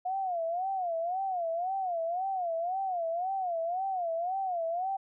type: tone with vibrato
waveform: sine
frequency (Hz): 715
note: F5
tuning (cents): +41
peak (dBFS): -29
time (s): 0.05-4.97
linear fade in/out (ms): 10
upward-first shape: sine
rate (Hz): 1.9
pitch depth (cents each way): 150
effects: none